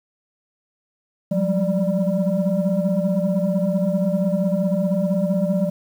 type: tone cluster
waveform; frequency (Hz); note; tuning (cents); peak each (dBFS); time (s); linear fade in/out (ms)
sine; 178 / 193.5 / 203.7 / 590; F3 / G3 / G#3 / D5; +33 / -22 / -33 / +8; -20 / -21 / -27 / -22; 1.31-5.7; 10
effects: tanh soft clip ceiling -12 dBFS + 8-bit